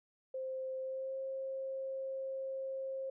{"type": "tone with pitch glide", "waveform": "sine", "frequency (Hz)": [523.3, 533.4], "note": ["C5", "C5"], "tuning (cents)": [0, 33], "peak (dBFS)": -37, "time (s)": [0.34, 3.1], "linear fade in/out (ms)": 5, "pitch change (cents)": 33, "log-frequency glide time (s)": [0.8, 1.18], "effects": []}